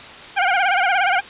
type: tone with vibrato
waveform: 20% pulse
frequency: 752 Hz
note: F#5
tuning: 28 cents sharp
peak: -10 dBFS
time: 0.36-1.21 s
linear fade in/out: 20 ms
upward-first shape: sine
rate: 17 Hz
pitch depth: 120 cents each way
effects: white hiss -37 dBFS RMS until 1.29 s + resampled to 8000 Hz